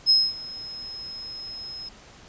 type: tone with ADSR envelope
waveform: sine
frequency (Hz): 5140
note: E8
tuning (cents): -45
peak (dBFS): -13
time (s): 0.06-1.89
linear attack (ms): 38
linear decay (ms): 230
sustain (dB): -21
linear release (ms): 5
effects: pink hiss -49 dBFS RMS until 2.28 s + resampled to 16000 Hz